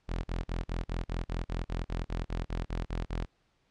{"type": "tone bursts", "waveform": "sawtooth", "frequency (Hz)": 42.56, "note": "F1", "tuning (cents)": -44, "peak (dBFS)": -27, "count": 16, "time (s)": [0.08, 3.255], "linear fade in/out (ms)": 20, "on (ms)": 160, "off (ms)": 41, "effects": ["pink hiss -72 dBFS RMS until 3.7 s", "low-pass 5000 Hz 12 dB/octave"]}